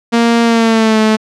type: tone with pitch glide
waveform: sawtooth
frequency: 233.1 to 217.5 Hz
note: A#3 to A3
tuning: 0 to -20 cents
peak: -4 dBFS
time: 0.12-1.17 s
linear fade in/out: 20 ms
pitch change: -120 cents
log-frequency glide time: 0.43-0.99 s
effects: low-pass 6000 Hz 12 dB/octave